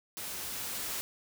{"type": "noise with level ramp", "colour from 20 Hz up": "white", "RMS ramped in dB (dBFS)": [-40, -36], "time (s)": [0.17, 1.01], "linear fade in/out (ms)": 0, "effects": []}